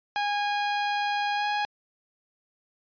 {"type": "tone with pitch glide", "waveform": "sawtooth", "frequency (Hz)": [821, 829.6], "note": ["G#5", "G#5"], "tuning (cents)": [-20, -2], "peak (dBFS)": -21, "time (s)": [0.16, 1.65], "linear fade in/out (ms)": 0, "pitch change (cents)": 18, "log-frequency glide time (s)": [1.35, 1.45], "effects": ["resampled to 11025 Hz"]}